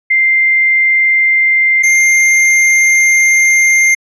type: tone pair in turn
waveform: sine / square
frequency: 2093 / 2106 Hz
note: C7 / C7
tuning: 0 / +11 cents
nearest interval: unison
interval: 11 cents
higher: second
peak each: -7 dBFS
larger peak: neither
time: 0.1-1.83 / 1.83-3.95 s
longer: second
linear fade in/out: 10 ms
effects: resampled to 22050 Hz